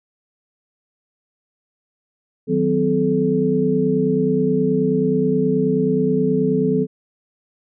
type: tone cluster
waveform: sine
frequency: 156 / 185.4 / 254.8 / 431.2 Hz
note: D#3 / F#3 / C4 / A4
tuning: +5 / +4 / -46 / -35 cents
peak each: -24 / -21 / -20 / -19 dBFS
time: 2.47-6.87 s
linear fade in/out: 50 ms
effects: none